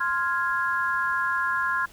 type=chord; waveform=sine; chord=F minor; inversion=second; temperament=equal; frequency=1046.5 / 1396.9 / 1661.2 Hz; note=C6 / F6 / Ab6; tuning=0 / 0 / 0 cents; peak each=-27 dBFS; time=0-1.86 s; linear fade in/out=10 ms; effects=pink hiss -51 dBFS RMS until 1.92 s